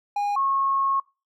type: tone pair in turn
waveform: triangle / sine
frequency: 817 / 1090.6 Hz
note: G#5 / C#6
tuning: -29 / -29 cents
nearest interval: perfect fourth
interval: 500 cents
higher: second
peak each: -20 dBFS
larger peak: neither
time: 0.16-0.36 / 0.36-1 s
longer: second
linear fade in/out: 5 ms
effects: noise-tail reverb RT60 0.3 s tail -23 dB re dry